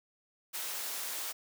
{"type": "high-pass noise", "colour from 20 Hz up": "white", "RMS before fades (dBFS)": -38, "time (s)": [0.53, 1.33], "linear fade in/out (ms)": 20, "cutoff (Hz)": 440, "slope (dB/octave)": 12, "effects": []}